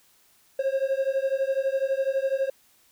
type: beating tone pair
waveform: triangle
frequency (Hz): 532 / 544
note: C5 / C#5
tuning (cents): +29 / -33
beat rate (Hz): 12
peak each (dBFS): -24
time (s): 0.59-2.5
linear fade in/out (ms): 5
effects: white hiss -61 dBFS RMS until 2.91 s